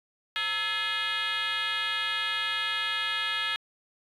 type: tone with frequency modulation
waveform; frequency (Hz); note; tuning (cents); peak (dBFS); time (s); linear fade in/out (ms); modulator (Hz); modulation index
sine; 2504; D#7; +10; -25; 0.36-3.56; 0; 397; 3.1
effects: tanh soft clip ceiling -24 dBFS